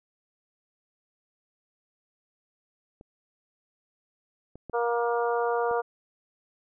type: clicks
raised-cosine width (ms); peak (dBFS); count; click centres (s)
2; -34 / -31 / -25 / -32; 4; 3.011 / 4.556 / 4.697 / 5.712
type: harmonic tone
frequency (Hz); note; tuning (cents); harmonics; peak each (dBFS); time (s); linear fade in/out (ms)
236.3; A#3; +24; 2 / 3 / 4 / 5 / 6; -26 / -30 / -32 / -34 / -36; 4.73-5.82; 20
effects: none